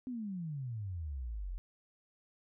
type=exponential sweep; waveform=sine; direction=down; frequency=261.6 to 40.63 Hz; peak=-37 dBFS; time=0.07-1.58 s; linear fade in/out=0 ms; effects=none